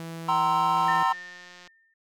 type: tone with pitch glide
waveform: sawtooth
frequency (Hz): 165 to 167.3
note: E3 to E3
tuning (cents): +2 to +26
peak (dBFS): -31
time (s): 0-1.03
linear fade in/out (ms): 0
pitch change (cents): +24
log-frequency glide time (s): 0.48-0.69
type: chord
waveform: triangle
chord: C dominant seventh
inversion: second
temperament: equal with one note detuned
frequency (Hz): 767.9 / 932.3 / 1046.5 / 1318.5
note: G5 / Bb5 / C6 / E6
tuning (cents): -36 / 0 / 0 / 0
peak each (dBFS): -26 / -23 / -23 / -28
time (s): 0.28-1.13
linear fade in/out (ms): 10
type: click train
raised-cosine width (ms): 0.2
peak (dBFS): -31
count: 162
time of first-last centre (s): 0.77-1.674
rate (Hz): 178
type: tone with exponential decay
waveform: sine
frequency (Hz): 1807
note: A6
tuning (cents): +46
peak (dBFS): -26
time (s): 0.88-1.94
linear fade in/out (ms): 5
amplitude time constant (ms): 230
effects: none